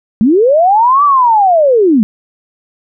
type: linear two-way sweep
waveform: sine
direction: up then down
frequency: 198.4 to 1180 to 198.4 Hz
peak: -5 dBFS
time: 0.21-2.03 s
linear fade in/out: 0 ms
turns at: 1.04 s
effects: none